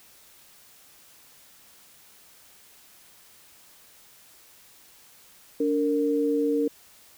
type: tone pair together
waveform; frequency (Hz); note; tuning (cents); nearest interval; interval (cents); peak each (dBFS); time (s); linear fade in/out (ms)
sine; 288.9 / 460.4; D4 / A#4; -28 / -22; minor sixth; 806; -24; 5.6-6.68; 5
effects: white hiss -54 dBFS RMS until 7.17 s